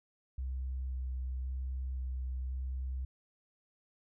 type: tone with vibrato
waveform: sine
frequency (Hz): 64.5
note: C2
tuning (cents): -24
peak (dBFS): -33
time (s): 0.38-3.05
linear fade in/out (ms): 5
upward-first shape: square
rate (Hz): 0.94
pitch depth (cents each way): 12
effects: tanh soft clip ceiling -31 dBFS